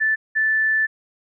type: tone pair in turn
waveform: sine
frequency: 1756 / 1756 Hz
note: A6 / A6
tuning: -4 / -4 cents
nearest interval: unison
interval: 0 cents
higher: neither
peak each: -16 dBFS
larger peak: neither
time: 0-0.16 / 0.35-0.87 s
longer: second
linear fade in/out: 20 ms
effects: none